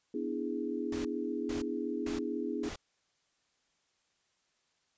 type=chord; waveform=sine; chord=E dominant seventh; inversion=second; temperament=equal; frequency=246.9 / 293.7 / 329.6 / 415.3 Hz; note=B3 / D4 / E4 / G#4; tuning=0 / 0 / 0 / 0 cents; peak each=-38 dBFS; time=0.14-2.69 s; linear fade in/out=5 ms
type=noise bursts; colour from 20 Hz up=pink; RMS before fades=-43 dBFS; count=4; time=0.92-2.76 s; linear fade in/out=5 ms; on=130 ms; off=440 ms
effects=white hiss -75 dBFS RMS until 4.97 s + resampled to 16000 Hz